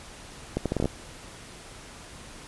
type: accelerating click train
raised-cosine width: 2 ms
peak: -12 dBFS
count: 8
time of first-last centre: 0.57-0.857 s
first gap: 87 ms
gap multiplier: 0.73
effects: pink hiss -45 dBFS RMS until 2.47 s + resampled to 24000 Hz